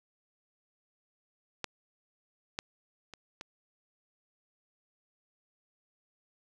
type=clicks; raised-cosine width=0.2 ms; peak=-16 / -16 / -28 / -24 dBFS; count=4; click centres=1.643 / 2.589 / 3.137 / 3.411 s; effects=none